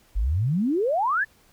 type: exponential sweep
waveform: sine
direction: up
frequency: 44.19 to 1823 Hz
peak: -20 dBFS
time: 0.15-1.25 s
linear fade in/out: 20 ms
effects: pink hiss -59 dBFS RMS until 1.52 s